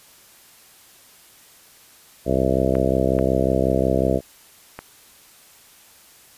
harmonic tone, 65.5 Hz, C2, 2 cents sharp, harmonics 1 / 2 / 3 / 4 / 5 / 6 / 7 / 8 / 9 / 10, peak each -26 / -26 / -26 / -26 / -26 / -26 / -26 / -26 / -26 / -26 dBFS, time 2.25-4.21 s, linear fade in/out 50 ms
clicks, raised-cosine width 0.5 ms, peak -17 dBFS, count 3, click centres 2.753 / 3.189 / 4.79 s
effects white hiss -50 dBFS RMS until 6.37 s + resampled to 32000 Hz

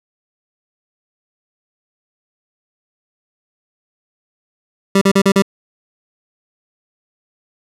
25% pulse tone bursts, 196 Hz, G3, in tune, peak -5 dBFS, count 5, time 4.95-5.422 s, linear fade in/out 5 ms, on 64 ms, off 38 ms, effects low-pass 11000 Hz 12 dB/octave

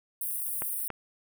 white high-pass noise, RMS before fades -33 dBFS, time 0.21-0.88 s, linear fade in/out 2 ms, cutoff 8800 Hz, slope 96 dB/octave
clicks, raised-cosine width 0.5 ms, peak -20 dBFS, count 2, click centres 0.621 / 0.903 s
effects none

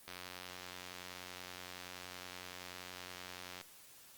click train, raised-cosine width 0.2 ms, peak -28 dBFS, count 321, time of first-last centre 0.08-3.612 s, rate 90.6 Hz, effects white hiss -59 dBFS RMS until 4.17 s + Opus 24 kbps

